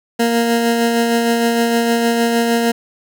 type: tone with tremolo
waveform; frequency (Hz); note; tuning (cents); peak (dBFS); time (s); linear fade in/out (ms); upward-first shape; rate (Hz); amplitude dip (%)
20% pulse; 233.1; A#3; 0; -7; 0.19-2.72; 10; sine; 6.5; 30
effects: none